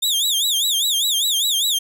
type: tone with vibrato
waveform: sawtooth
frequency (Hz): 3520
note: A7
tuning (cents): 0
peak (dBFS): -14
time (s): 0.02-1.79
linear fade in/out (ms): 10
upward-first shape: sine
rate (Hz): 5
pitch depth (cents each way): 190
effects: none